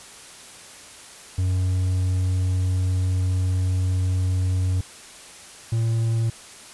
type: tone pair in turn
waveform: triangle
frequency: 92.5 / 113.85 Hz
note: F#2 / A#2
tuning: 0 / -40 cents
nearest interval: major third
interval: 360 cents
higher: second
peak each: -17 dBFS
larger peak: neither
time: 1.38-4.81 / 5.72-6.3 s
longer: first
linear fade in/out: 5 ms
effects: white hiss -43 dBFS RMS until 6.73 s + resampled to 24000 Hz